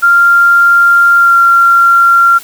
sine tone with pitch glide, 1391 to 1378.2 Hz, F6 to F6, -7 to -23 cents, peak -3 dBFS, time 0.02-2.39 s, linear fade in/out 20 ms, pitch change -16 cents, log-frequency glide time 1.16-1.36 s, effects white hiss -32 dBFS RMS until 2.43 s

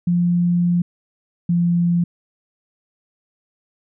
sine tone pair in turn, 174.61 / 172.7 Hz, F3 / F3, 0 / -19 cents, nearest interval unison, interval 19 cents, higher first, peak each -14 dBFS, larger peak neither, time 0.07-0.82 / 1.49-2.04 s, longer first, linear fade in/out 5 ms, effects none

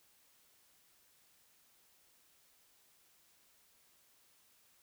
silence, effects white hiss -69 dBFS RMS until 4.82 s

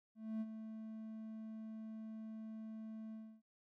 triangle tone with ADSR envelope, 220 Hz, A3, in tune, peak -35 dBFS, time 0.15-3.42 s, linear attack 260 ms, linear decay 40 ms, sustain -9 dB, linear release 290 ms, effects none

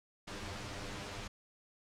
pink noise with comb filter, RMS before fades -43 dBFS, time 0.27-1.28 s, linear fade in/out 10 ms, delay 10 ms, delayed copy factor +0.85, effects low-pass 6000 Hz 12 dB/octave

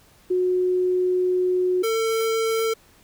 sine / square tone pair in turn, 364.9 / 448.7 Hz, F#4 / A4, -24 / +34 cents, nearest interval major third, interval 358 cents, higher second, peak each -18 / -21 dBFS, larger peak first, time 0.3-1.83 / 1.83-2.74 s, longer first, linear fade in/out 10 ms, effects pink hiss -55 dBFS RMS until 3.03 s

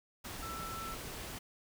sine tone in noise, 1329 Hz, E6, 14 cents sharp, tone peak -42 dBFS, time 0.42-0.95 s, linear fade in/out 10 ms, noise pink, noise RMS -44 dBFS, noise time 0.24-1.39 s, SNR -1 dB, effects none

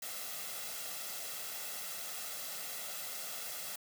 white noise with comb filter, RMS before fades -42 dBFS, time 0.02-3.76 s, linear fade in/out 5 ms, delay 1.5 ms, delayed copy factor +0.6, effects high-pass 200 Hz 12 dB/octave

